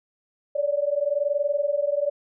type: tone pair together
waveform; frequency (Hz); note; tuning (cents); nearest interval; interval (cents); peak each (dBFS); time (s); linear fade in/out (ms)
sine; 566.4 / 587.3; C#5 / D5; +37 / 0; minor second; 63; -24 / -24; 0.55-2.1; 10
effects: none